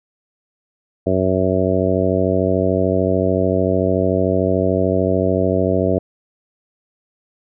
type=harmonic tone; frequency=93.5 Hz; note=F#2; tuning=19 cents sharp; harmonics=1 / 2 / 3 / 4 / 5 / 6 / 7; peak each=-22 / -22 / -22 / -22 / -22 / -22 / -22 dBFS; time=1.06-5.99 s; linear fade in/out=10 ms; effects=none